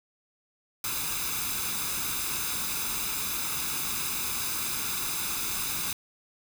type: noise with comb filter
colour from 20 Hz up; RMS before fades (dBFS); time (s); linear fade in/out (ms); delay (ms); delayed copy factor
white; -31; 0.84-5.93; 2; 0.8; +0.65
effects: none